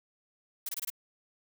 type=noise bursts; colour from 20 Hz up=blue; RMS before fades=-35 dBFS; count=5; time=0.66-0.902 s; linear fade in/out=5 ms; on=30 ms; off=23 ms; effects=none